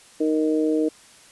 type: harmonic tone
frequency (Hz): 155.56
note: D#3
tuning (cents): 0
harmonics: 2 / 3 / 4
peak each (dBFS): -20 / -23 / -31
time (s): 0.2-0.89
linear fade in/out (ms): 10
effects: white hiss -50 dBFS RMS until 1.31 s + resampled to 24000 Hz